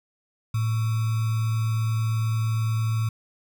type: tone with sample-and-hold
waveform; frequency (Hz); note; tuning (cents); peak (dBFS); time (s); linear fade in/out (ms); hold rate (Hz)
sine; 111.4; A2; +22; -21; 0.54-3.09; 5; 1225
effects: none